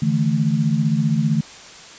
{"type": "chord", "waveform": "sine", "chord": "D suspended second", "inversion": "none", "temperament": "equal with one note detuned", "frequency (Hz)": [146.83, 162.17, 220], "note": ["D3", "E3", "A3"], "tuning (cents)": [0, -28, 0], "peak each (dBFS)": -20, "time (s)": [0.02, 1.41], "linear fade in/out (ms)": 5, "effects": ["white hiss -40 dBFS RMS until 1.98 s", "resampled to 16000 Hz"]}